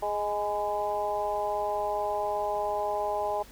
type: harmonic tone with a mistuned harmonic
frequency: 207.7 Hz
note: G#3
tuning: in tune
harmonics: 2 / 3 / 4 / 5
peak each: -35 / -31 / -30 / -37 dBFS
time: 0.02-3.43 s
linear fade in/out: 10 ms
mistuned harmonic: 5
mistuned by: -42 cents
effects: added 50 Hz sine -52 dBFS peak until 3.51 s + pink hiss -52 dBFS RMS until 3.51 s